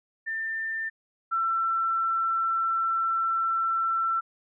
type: tone pair in turn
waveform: sine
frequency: 1792 / 1342.5 Hz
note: A6 / E6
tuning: +31 / +31 cents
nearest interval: perfect fourth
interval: 500 cents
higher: first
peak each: -28 / -23 dBFS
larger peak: second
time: 0.26-0.9 / 1.31-4.21 s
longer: second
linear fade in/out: 20 ms
effects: none